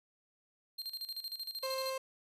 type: tone with tremolo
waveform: 45% pulse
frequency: 4186 Hz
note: C8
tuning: in tune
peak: -37 dBFS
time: 0.78-1.91 s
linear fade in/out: 10 ms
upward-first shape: square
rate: 13 Hz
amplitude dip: 75%
type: tone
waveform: 30% pulse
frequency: 528 Hz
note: C5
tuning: 16 cents sharp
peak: -33 dBFS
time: 1.63-1.98 s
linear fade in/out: 5 ms
effects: resampled to 32000 Hz